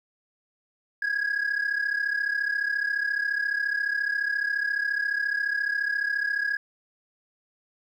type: tone pair together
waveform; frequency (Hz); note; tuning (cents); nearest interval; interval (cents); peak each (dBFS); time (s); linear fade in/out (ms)
sine; 1637.6 / 1672; G#6 / G#6; -25 / +11; unison; 36; -25; 1.02-6.57; 5
effects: tanh soft clip ceiling -21 dBFS + 10-bit